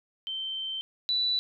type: tone pair in turn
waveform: sine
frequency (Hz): 3109 / 3963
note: G7 / B7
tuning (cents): -15 / +5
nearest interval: major third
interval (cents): 420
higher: second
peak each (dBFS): -31 / -24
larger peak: second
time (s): 0.27-0.81 / 1.09-1.39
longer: first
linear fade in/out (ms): 0
effects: none